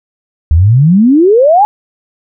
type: exponential sweep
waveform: sine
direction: up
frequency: 73.42 to 865 Hz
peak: -3 dBFS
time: 0.51-1.65 s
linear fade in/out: 0 ms
effects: none